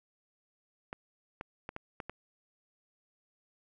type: clicks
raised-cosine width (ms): 0.5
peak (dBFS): -24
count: 6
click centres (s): 0.929 / 1.411 / 1.691 / 1.764 / 2.002 / 2.096
effects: none